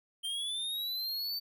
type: linear sweep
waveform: square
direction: up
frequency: 3136 to 4590 Hz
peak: -34 dBFS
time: 0.23-1.4 s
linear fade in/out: 20 ms
effects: none